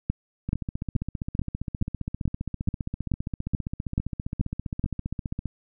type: two click trains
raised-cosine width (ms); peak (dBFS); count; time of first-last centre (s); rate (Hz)
5; -11 / -17; 12 / 76; 0.1-4.841 / 0.49-5.457; 2.32 / 15.1
effects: none